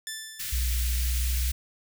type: tone with exponential decay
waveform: 10% pulse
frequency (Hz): 1760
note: A6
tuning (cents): 0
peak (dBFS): -23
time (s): 0.07-1.18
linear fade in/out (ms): 1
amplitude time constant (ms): 240
type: band-stop noise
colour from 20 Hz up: white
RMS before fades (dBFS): -34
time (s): 0.39-1.52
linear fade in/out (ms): 10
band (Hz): 150 to 1700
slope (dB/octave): 24
type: tone with pitch glide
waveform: sine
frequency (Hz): 61 to 61.85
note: B1 to B1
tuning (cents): -21 to +3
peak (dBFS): -24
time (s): 0.52-1.52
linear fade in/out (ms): 10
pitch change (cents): +24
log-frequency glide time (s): 0.98-1.19
effects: none